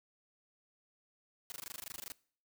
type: noise bursts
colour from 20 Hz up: white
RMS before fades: -44 dBFS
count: 16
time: 1.5-2.12 s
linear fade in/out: 0 ms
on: 20 ms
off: 20 ms
effects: noise-tail reverb RT60 0.5 s tail -22 dB re dry